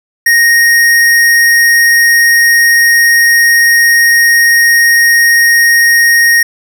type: tone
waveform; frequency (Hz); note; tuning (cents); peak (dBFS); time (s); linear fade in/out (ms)
square; 1864.7; A#6; 0; -5; 0.26-6.43; 5
effects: none